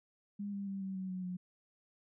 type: tone with pitch steps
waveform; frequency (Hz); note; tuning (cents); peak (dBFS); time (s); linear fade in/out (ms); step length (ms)
sine; 203 / 199.17 / 195.41 / 191.72 / 188.1 / 184.55 / 181.06; G#3 / G3 / G3 / G3 / F#3 / F#3 / F#3; -39 / +28 / -5 / -38 / +29 / -4 / -37; -37; 0.39-1.37; 10; 140
effects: none